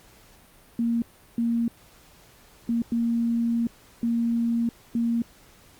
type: tone bursts at uneven times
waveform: sine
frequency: 233.1 Hz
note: A#3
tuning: in tune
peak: -21 dBFS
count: 6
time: 0.79-1.02 / 1.38-1.68 / 2.69-2.82 / 2.92-3.67 / 4.03-4.69 / 4.95-5.22 s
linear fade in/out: 2 ms
effects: pink hiss -54 dBFS RMS until 5.79 s + Opus 48 kbps